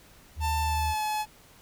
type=tone; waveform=sine; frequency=77.2 Hz; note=D#2; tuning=13 cents flat; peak=-28 dBFS; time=0.36-0.95 s; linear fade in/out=50 ms
type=tone with pitch glide; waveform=45% pulse; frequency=889 to 853.8 Hz; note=A5 to G#5; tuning=+18 to +48 cents; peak=-27 dBFS; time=0.4-1.26 s; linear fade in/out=50 ms; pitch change=-70 cents; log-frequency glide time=0.59-1.04 s
effects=pink hiss -55 dBFS RMS until 1.61 s